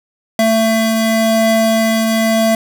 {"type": "tone pair together", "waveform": "square", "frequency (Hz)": [223.3, 669], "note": ["A3", "E5"], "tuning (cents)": [26, 25], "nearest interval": "octave + perfect fifth", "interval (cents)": 1899, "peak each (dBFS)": [-14, -15], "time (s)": [0.39, 2.55], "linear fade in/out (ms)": 2, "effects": []}